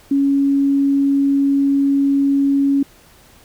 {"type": "tone", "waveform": "sine", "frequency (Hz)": 278, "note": "C#4", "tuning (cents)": 5, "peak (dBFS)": -12, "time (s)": [0.11, 2.83], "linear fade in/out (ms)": 5, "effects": ["pink hiss -48 dBFS RMS until 3.44 s"]}